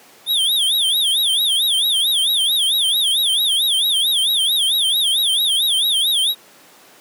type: tone with vibrato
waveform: square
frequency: 3459 Hz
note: A7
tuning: 30 cents flat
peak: -15 dBFS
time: 0.26-6.35 s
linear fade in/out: 50 ms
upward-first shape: sine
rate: 4.5 Hz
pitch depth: 190 cents each way
effects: pink hiss -46 dBFS RMS until 7 s + high-pass 300 Hz 12 dB/octave